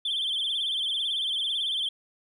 sine tone with vibrato, 3316 Hz, G#7, 3 cents flat, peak -24 dBFS, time 0.05-1.89 s, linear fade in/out 5 ms, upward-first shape sine, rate 18 Hz, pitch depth 120 cents each way, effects tanh soft clip ceiling -23 dBFS

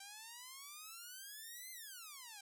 5% pulse exponential two-way sweep, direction up then down, 779 to 2093 to 779 Hz, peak -39 dBFS, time 0-2.41 s, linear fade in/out 5 ms, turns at 1.71 s, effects none

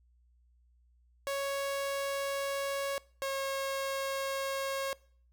sawtooth tone pair in turn, 554.4 / 543.9 Hz, C#5 / C#5, 0 / -33 cents, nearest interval unison, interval 33 cents, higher first, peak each -28 dBFS, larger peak neither, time 1.27-2.98 / 3.22-4.93 s, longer neither, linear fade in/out 0 ms, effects noise-tail reverb RT60 0.5 s tail -22 dB re dry + added 60 Hz sine -63 dBFS peak until 5.32 s

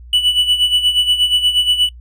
triangle tone with tremolo, 2962 Hz, F#7, 1 cent sharp, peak -7 dBFS, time 0.13-1.89 s, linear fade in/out 2 ms, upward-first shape sine, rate 8.4 Hz, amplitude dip 70%, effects noise-tail reverb RT60 0.1 s tail -24 dB re dry + added 60 Hz sine -34 dBFS peak until 2 s

